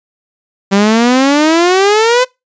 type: exponential sweep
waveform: sawtooth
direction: up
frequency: 193.5 to 514 Hz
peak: -3 dBFS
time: 0.71-2.25 s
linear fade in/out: 20 ms
effects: noise-tail reverb RT60 0.2 s tail -23 dB re dry + resampled to 16000 Hz